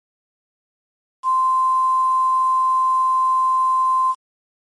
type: tone with quantisation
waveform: sine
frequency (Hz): 1040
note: C6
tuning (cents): -11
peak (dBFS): -14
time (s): 1.23-4.15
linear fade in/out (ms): 50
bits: 7
effects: MP3 48 kbps